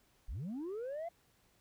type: linear sweep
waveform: sine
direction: up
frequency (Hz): 30.87 to 699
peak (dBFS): -36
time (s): 0.28-1.09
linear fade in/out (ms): 10
effects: tanh soft clip ceiling -37 dBFS + pink hiss -71 dBFS RMS until 1.6 s